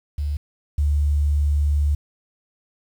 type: tone pair in turn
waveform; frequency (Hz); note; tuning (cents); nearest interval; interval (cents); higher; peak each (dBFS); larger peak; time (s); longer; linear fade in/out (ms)
sine; 73.1 / 73.1; D2 / D2; -7 / -7; unison; 0; neither; -21 / -16; second; 0.18-0.37 / 0.78-1.95; second; 5
effects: 8-bit